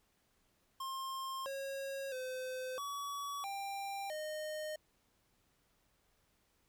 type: tone with pitch steps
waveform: square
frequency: 1063 / 546 / 513 / 1134 / 792 / 615 Hz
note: C6 / C#5 / C5 / C#6 / G5 / D#5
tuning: +27 / -26 / -34 / +39 / +18 / -20 cents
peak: -40 dBFS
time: 0.8-4.76 s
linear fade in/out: 5 ms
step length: 660 ms
effects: pink hiss -75 dBFS RMS until 6.68 s